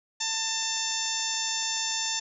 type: harmonic tone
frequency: 893 Hz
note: A5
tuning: 25 cents sharp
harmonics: 1 / 2 / 3 / 4 / 5 / 6 / 7 / 8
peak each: -38 / -38 / -39 / -34 / -39 / -33 / -34 / -34 dBFS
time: 0.2-2.2 s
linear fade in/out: 10 ms
effects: none